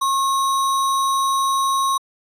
sine tone with sample-and-hold, 1084 Hz, C#6, 39 cents flat, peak -16 dBFS, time 0.01-1.98 s, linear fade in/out 10 ms, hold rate 4900 Hz, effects resampled to 32000 Hz

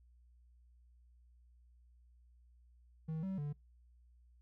triangle tone with pitch steps, 158.9 / 191.2 / 146.2 Hz, D#3 / G3 / D3, +37 / -43 / -7 cents, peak -35 dBFS, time 3.08-3.53 s, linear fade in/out 10 ms, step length 150 ms, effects noise-tail reverb RT60 0.2 s tail -25 dB re dry + added 60 Hz sine -62 dBFS peak until 4.41 s

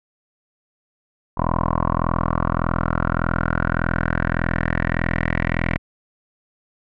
10% pulse tone with low-pass filter sweep, 41.7 Hz, E1, 21 cents sharp, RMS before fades -21 dBFS, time 1.37-5.78 s, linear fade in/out 10 ms, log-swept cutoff 1000 to 2100 Hz, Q 5.5, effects none

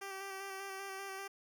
10% pulse tone with vibrato, 389.2 Hz, G4, 12 cents flat, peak -34 dBFS, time 0.01-1.28 s, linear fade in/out 10 ms, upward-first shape square, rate 5.1 Hz, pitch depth 19 cents each way, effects none

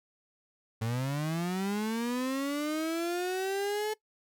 35% pulse linear sweep, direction up, 109.1 to 433.2 Hz, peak -28 dBFS, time 0.81-3.94 s, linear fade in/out 10 ms, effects noise-tail reverb RT60 0.1 s tail -20 dB re dry

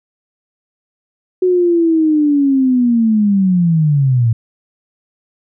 sine linear sweep, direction down, 370 to 110.7 Hz, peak -9 dBFS, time 1.42-4.33 s, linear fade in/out 5 ms, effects none

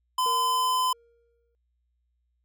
square tone, 1019 Hz, C6, 46 cents flat, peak -23 dBFS, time 0.18-0.93 s, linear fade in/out 5 ms
triangle tone with exponential decay, 468 Hz, A#4, 7 cents sharp, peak -32 dBFS, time 0.26-1.55 s, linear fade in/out 0 ms, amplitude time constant 280 ms
effects added 60 Hz sine -70 dBFS peak until 2.44 s

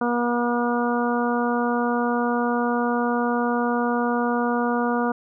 harmonic tone, 240 Hz, B3, 49 cents flat, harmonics 1 / 2 / 3 / 4 / 5 / 6, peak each -23 / -26 / -28 / -29 / -30 / -31 dBFS, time 0.01-5.12 s, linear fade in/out 5 ms, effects none

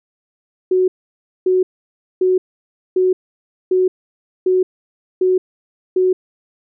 sine tone bursts, 370 Hz, F#4, in tune, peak -11 dBFS, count 8, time 0.71-6.13 s, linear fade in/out 5 ms, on 170 ms, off 580 ms, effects none

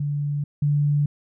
sine tone pair in turn, 145 / 145.81 Hz, D3 / D3, -22 / -12 cents, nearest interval unison, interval 10 cents, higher second, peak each -22 / -17 dBFS, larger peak second, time 0-0.44 / 0.62-1.06 s, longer neither, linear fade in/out 5 ms, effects none

